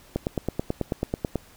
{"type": "click train", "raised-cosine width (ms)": 2, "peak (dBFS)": -11, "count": 12, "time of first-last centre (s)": [0.16, 1.357], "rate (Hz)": 9.19, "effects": ["pink hiss -53 dBFS RMS until 1.56 s"]}